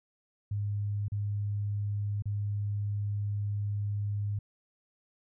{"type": "tone with dropouts", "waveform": "sine", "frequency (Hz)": 102.6, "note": "G#2", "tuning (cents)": -21, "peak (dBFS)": -29, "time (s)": [0.51, 4.39], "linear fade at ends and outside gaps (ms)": 5, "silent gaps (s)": [[1.083, 1.119], [2.223, 2.256]], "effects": []}